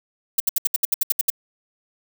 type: noise bursts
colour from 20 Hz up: violet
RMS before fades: -18 dBFS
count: 11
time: 0.38-1.302 s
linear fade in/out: 5 ms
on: 22 ms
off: 68 ms
effects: none